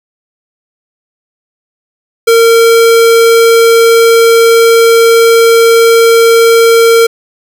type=tone; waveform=square; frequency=459.2 Hz; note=A#4; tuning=26 cents flat; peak=-3 dBFS; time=2.27-7.07 s; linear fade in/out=10 ms; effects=none